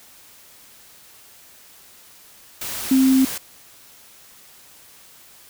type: tone in noise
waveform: sine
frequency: 263.6 Hz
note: C4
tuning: 13 cents sharp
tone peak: -12 dBFS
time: 2.91-3.25 s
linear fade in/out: 5 ms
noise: white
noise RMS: -29 dBFS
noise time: 2.61-3.38 s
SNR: +14 dB
effects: white hiss -48 dBFS RMS until 5.49 s